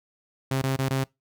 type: tone with dropouts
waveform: sawtooth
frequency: 133.6 Hz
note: C3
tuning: 36 cents sharp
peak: -19 dBFS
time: 0.51-1.04 s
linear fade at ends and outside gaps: 5 ms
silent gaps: 0.619-0.636 / 0.763-0.788 / 0.888-0.906 s
effects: noise-tail reverb RT60 0.2 s tail -24 dB re dry